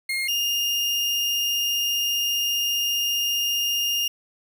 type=tone pair in turn; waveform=35% pulse; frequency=2136 / 2825 Hz; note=C7 / F7; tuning=+35 / +19 cents; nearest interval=perfect fourth; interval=484 cents; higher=second; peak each=-22 / -20 dBFS; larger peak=second; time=0.09-0.28 / 0.28-4.08 s; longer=second; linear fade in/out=5 ms; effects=none